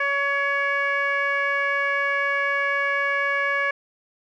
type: tone with low-pass filter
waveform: 15% pulse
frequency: 562 Hz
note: C#5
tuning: 24 cents sharp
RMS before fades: -23 dBFS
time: 0-3.71 s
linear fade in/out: 5 ms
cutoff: 2000 Hz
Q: 4.1
effects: none